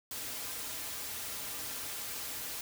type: noise with comb filter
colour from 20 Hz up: white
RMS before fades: -40 dBFS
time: 0.11-2.61 s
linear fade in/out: 2 ms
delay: 5.4 ms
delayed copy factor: -0.5
effects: none